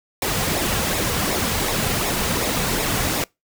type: noise with flanger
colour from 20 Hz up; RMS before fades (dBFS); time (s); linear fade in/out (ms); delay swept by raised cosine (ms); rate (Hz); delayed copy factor
pink; -22; 0.22-3.24; 2; 0.65 to 3.35; 2.7; -0.5
effects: noise-tail reverb RT60 0.2 s tail -25 dB re dry